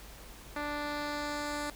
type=tone with low-pass filter sweep; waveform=10% pulse; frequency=293.7 Hz; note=D4; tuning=in tune; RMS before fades=-36 dBFS; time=0.56-1.7 s; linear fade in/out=2 ms; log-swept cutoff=2800 to 10000 Hz; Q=1.1; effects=added 50 Hz sine -51 dBFS peak until 1.75 s + pink hiss -51 dBFS RMS until 1.75 s